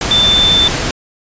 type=tone in noise; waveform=sine; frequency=3544 Hz; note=A7; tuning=12 cents sharp; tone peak=-8 dBFS; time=0.11-0.68 s; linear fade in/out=2 ms; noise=pink; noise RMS=-17 dBFS; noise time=0.01-0.91 s; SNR=+6 dB; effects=resampled to 16000 Hz